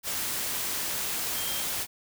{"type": "tone in noise", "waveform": "sine", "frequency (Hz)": 3194, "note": "G7", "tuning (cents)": 32, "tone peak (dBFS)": -37, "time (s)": [1.34, 1.65], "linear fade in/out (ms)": 50, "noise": "white", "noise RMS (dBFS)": -31, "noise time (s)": [0.03, 1.87], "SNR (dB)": -9, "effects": []}